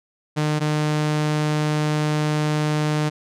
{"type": "tone pair in turn", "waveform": "sawtooth", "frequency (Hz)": [151.6, 151.6], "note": ["D#3", "D#3"], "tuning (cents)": [-45, -45], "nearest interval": "unison", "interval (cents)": 0, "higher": "neither", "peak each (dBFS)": [-15, -15], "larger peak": "neither", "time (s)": [[0.36, 0.6], [0.6, 3.1]], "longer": "second", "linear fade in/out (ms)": 20, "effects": ["low-pass 8000 Hz 12 dB/octave"]}